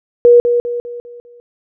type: tone with echo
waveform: sine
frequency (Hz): 480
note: B4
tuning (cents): -49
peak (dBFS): -3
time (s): 0.25-0.4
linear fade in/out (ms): 0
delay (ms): 200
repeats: 5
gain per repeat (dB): -7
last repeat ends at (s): 1.4
effects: none